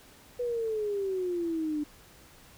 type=exponential sweep; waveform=sine; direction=down; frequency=493.9 to 293.7 Hz; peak=-28 dBFS; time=0.39-1.84 s; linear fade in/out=10 ms; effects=pink hiss -55 dBFS RMS until 2.57 s